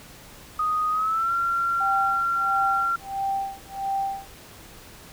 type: tone with pitch glide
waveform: sine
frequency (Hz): 1244.5 to 1372.9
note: D#6 to F6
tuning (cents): 0 to -30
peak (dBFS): -21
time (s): 0.59-2.96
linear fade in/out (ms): 5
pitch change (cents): +170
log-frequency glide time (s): 0.91-1.33
type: tone with tremolo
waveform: sine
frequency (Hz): 784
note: G5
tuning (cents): 0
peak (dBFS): -22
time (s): 1.8-4.34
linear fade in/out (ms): 10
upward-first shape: sine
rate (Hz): 1.5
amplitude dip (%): 100
effects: pink hiss -46 dBFS RMS until 5.12 s